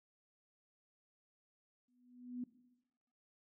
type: tone with exponential growth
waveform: sine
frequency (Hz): 246.9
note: B3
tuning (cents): 0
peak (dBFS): -37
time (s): 1.88-2.44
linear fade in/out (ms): 5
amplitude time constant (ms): 120
effects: noise-tail reverb RT60 1.0 s tail -17 dB re dry